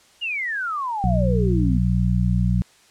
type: exponential sweep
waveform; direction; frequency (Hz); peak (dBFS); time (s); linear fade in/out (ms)
sine; down; 2910 to 230; -23; 0.21-1.79; 20
type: harmonic tone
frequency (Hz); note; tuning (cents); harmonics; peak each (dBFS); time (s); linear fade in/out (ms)
60.5; B1; -35; 1 / 2 / 3; -21 / -21 / -21; 1.04-2.62; 0
effects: white hiss -54 dBFS RMS until 2.9 s + low-pass 8000 Hz 12 dB/octave